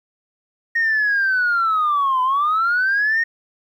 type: linear two-way sweep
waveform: sine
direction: down then up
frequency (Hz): 1864.7 to 1005 to 1864.7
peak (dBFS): -14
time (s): 0.75-3.24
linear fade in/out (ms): 10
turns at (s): 2.22
effects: tanh soft clip ceiling -12 dBFS + 9-bit